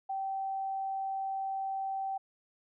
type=tone; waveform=sine; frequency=775 Hz; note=G5; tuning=20 cents flat; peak=-32 dBFS; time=0.09-2.18 s; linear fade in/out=10 ms; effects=none